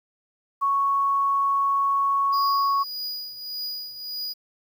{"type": "tone", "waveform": "sine", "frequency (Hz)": 1108.7, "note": "C#6", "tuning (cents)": 0, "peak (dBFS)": -19, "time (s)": [0.61, 2.84], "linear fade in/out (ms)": 20}
{"type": "tone with tremolo", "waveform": "square", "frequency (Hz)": 4912, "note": "D#8", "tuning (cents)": -23, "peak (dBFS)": -28, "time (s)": [2.32, 4.34], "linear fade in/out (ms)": 20, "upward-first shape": "triangle", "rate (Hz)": 1.7, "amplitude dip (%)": 70}
{"effects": ["9-bit"]}